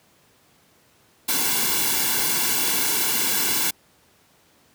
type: noise with comb filter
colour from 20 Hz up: white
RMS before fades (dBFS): -22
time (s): 1.28-3.71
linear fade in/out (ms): 10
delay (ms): 1.6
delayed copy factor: -0.8
effects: pink hiss -58 dBFS RMS until 4.74 s + high-pass 100 Hz 12 dB/octave